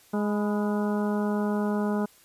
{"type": "harmonic tone with a mistuned harmonic", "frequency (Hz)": 208.1, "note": "G#3", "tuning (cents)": 4, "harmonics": [1, 2, 3, 4, 5, 6, 7], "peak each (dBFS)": [-25, -31, -35, -37, -39, -41, -42], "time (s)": [0.13, 2.06], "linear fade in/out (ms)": 10, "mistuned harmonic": 5, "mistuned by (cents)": -65, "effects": ["white hiss -57 dBFS RMS until 2.24 s", "resampled to 32000 Hz"]}